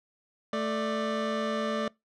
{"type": "tone pair together", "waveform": "25% pulse", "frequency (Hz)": [220, 590.7], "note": ["A3", "D5"], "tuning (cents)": [0, 10], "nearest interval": "octave + perfect fourth", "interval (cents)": 1710, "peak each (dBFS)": -27, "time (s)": [0.53, 1.88], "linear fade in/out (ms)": 2, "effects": ["noise-tail reverb RT60 0.2 s tail -24 dB re dry", "low-pass 4000 Hz 12 dB/octave"]}